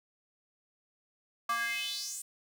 square tone with high-pass filter sweep, 233.1 Hz, A#3, in tune, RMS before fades -35 dBFS, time 1.49-2.22 s, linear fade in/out 5 ms, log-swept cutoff 1100 to 8700 Hz, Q 4.6, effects none

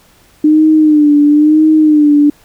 sine tone with vibrato, 302.1 Hz, D4, 49 cents sharp, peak -4 dBFS, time 0.44-2.3 s, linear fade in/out 5 ms, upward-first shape sine, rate 1 Hz, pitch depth 60 cents each way, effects pink hiss -47 dBFS RMS until 2.44 s

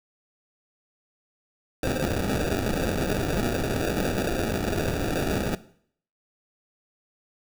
white noise with sample-and-hold, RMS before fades -26 dBFS, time 1.83-5.55 s, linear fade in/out 2 ms, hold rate 1050 Hz, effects noise-tail reverb RT60 0.6 s tail -17 dB re dry

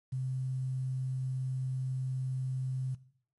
sine tone with quantisation, 130.1 Hz, C3, 9 cents flat, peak -31 dBFS, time 0.12-2.95 s, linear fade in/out 10 ms, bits 10, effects noise-tail reverb RT60 0.6 s tail -18 dB re dry + MP3 48 kbps

